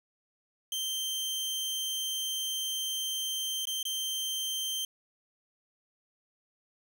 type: tone with dropouts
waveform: sawtooth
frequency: 3136 Hz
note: G7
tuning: in tune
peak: -28 dBFS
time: 0.72-4.85 s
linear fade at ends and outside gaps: 2 ms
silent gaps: 3.654-3.671 / 3.829-3.852 s
effects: 10-bit